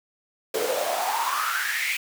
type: noise with high-pass filter sweep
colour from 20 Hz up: pink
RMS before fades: -26 dBFS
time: 0.54-1.97 s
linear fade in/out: 5 ms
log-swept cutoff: 420 to 2400 Hz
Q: 6.8
effects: none